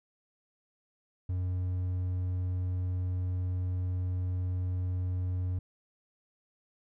triangle tone, 91 Hz, F#2, 28 cents flat, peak -27 dBFS, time 1.29-5.59 s, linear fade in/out 5 ms, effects none

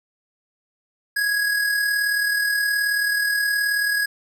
square tone with amplitude modulation, 1661.2 Hz, G#6, in tune, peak -18 dBFS, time 1.16-4.06 s, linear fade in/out 10 ms, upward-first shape sine, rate 38.8 Hz, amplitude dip 40%, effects none

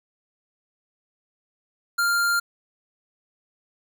square tone, 1396.9 Hz, F6, in tune, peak -20 dBFS, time 1.98-2.4 s, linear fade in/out 10 ms, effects 10-bit

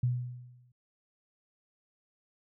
sine tone with exponential decay, 123.47 Hz, B2, in tune, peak -23 dBFS, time 0.03-0.72 s, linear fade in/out 5 ms, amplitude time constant 150 ms, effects none

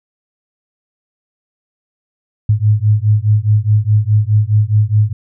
sine beating tone pair, 103.83 / 108.63 Hz, G#2 / A2, 0 / -22 cents, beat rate 4.8 Hz, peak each -12 dBFS, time 2.49-5.13 s, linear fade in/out 5 ms, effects none

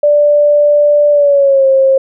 sine tone with pitch glide, 587.3 to 535.5 Hz, D5 to C5, 0 to +40 cents, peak -5 dBFS, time 0.03-1.98 s, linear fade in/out 5 ms, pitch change -160 cents, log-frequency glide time 1.11-1.66 s, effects none

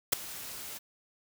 white noise with ADSR envelope, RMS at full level -21 dBFS, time 0.12-0.79 s, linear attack 12 ms, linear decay 4 ms, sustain -21 dB, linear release 20 ms, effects none

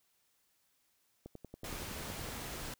click train, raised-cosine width 2 ms, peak -33 dBFS, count 12, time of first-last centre 1.26-2.288 s, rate 10.7 Hz
pink noise, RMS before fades -43 dBFS, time 1.64-2.74 s, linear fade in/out 2 ms
effects white hiss -75 dBFS RMS until 2.79 s

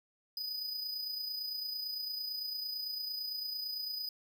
square tone with amplitude modulation, 4978 Hz, D#8, in tune, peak -35 dBFS, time 0.37-4.09 s, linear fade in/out 2 ms, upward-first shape sine, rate 28.9 Hz, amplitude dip 45%, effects none

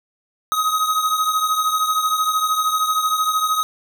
square beating tone pair, 1259 / 1272 Hz, D#6 / D#6, +20 / +38 cents, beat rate 13 Hz, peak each -19 / -24 dBFS, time 0.52-3.63 s, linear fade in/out 0 ms, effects none

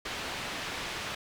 white low-pass noise, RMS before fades -37 dBFS, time 0.05-1.15 s, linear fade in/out 5 ms, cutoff 3300 Hz, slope 12 dB/octave, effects none

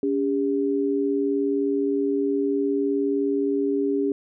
sine tone pair together, 282.5 / 401.9 Hz, C#4 / G4, +33 / +43 cents, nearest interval tritone, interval 610 cents, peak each -23 dBFS, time 0.03-4.12 s, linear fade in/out 2 ms, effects none

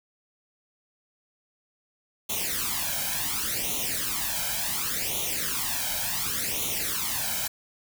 white noise with flanger, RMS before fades -29 dBFS, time 2.29-7.48 s, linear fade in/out 10 ms, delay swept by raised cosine 0.3 to 1.3 ms, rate 0.69 Hz, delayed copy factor +0.8, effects none

